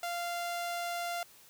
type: tone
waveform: sawtooth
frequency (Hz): 694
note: F5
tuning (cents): -11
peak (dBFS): -30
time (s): 0.03-1.23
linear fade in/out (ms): 2
effects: white hiss -58 dBFS RMS until 1.49 s